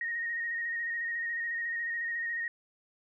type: tone with vibrato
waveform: sine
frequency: 1864.7 Hz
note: A#6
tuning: in tune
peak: -31 dBFS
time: 0.01-2.48 s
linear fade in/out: 2 ms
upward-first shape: square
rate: 14 Hz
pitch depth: 20 cents each way
effects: none